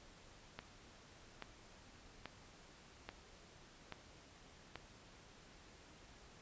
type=click train; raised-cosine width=0.3 ms; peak=-29 dBFS; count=6; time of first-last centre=0.59-4.757 s; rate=1.2 Hz; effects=pink hiss -61 dBFS RMS until 6.41 s + resampled to 16000 Hz